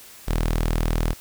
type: tone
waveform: sawtooth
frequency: 40.06 Hz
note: E1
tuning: 49 cents flat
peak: -16 dBFS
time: 0.27-1.14 s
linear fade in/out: 20 ms
effects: white hiss -45 dBFS RMS until 1.2 s

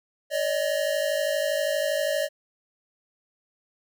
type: tone pair together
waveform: square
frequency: 569.5 / 622 Hz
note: C#5 / D#5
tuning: +47 / -1 cents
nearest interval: major second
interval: 152 cents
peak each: -27 dBFS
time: 0.3-2.29 s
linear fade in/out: 50 ms
effects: none

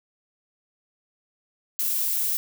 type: noise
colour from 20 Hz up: violet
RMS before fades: -25 dBFS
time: 1.79-2.37 s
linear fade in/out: 0 ms
effects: none

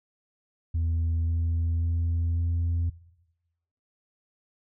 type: tone with pitch steps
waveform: sine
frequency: 82.41 / 83.18 / 83.95 / 84.73 Hz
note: E2 / E2 / E2 / E2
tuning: 0 / +16 / +32 / +48 cents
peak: -21 dBFS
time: 0.74-2.9 s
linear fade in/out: 10 ms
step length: 540 ms
effects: noise-tail reverb RT60 1.0 s tail -22 dB re dry + tanh soft clip ceiling -22 dBFS

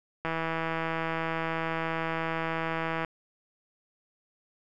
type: click train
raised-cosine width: 0.5 ms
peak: -16 dBFS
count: 457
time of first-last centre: 0.25-3.048 s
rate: 163 Hz
effects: none

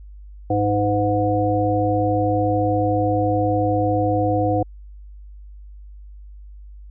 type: harmonic tone with a mistuned harmonic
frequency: 103.9 Hz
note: G#2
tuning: 1 cent sharp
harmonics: 1 / 3 / 5 / 7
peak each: -22 / -22 / -22 / -22 dBFS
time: 0.5-4.63 s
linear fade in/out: 5 ms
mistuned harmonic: 5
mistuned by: -34 cents
effects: added 50 Hz sine -37 dBFS peak until 6.9 s

